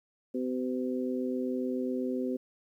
harmonic tone, 127.3 Hz, C3, 47 cents flat, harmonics 2 / 3 / 4, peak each -31 / -35 / -37 dBFS, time 0.34-2.37 s, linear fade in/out 10 ms, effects 11-bit

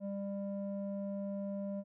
square tone with low-pass filter, 198.9 Hz, G3, 25 cents sharp, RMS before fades -39 dBFS, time 0-1.84 s, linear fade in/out 50 ms, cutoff 520 Hz, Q 3.6, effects none

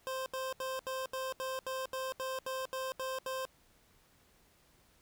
25% pulse tone bursts, 523.3 Hz, C5, in tune, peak -32 dBFS, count 13, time 0.07-3.452 s, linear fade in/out 0 ms, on 190 ms, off 76 ms, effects pink hiss -67 dBFS RMS until 5.01 s

